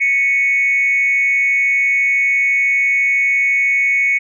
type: tone with amplitude modulation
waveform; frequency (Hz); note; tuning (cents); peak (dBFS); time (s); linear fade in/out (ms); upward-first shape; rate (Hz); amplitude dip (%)
sine; 2217; C#7; 0; -8; 0-4.19; 20; sine; 260; 65
effects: tanh soft clip ceiling -5 dBFS